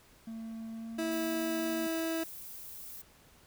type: tone with pitch glide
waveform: triangle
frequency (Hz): 224.7 to 232.6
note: A3 to A#3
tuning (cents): +37 to -4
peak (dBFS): -37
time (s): 0.27-1.87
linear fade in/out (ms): 5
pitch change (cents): +59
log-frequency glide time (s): 0.73-1.29
type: tone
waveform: 30% pulse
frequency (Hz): 326.5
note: E4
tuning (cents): -17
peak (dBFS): -29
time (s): 0.98-2.24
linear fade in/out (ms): 10
type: noise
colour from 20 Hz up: violet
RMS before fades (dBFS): -46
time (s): 1.11-3.02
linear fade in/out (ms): 10
effects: pink hiss -61 dBFS RMS until 3.46 s